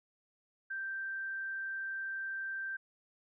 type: tone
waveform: sine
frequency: 1568 Hz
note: G6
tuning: in tune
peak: -36 dBFS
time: 0.7-2.77 s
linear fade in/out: 10 ms
effects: none